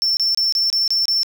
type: tone bursts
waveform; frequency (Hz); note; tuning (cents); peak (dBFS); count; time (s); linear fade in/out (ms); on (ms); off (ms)
triangle; 5390; E8; +38; -14; 7; 0.02-1.232; 0; 150; 27
effects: none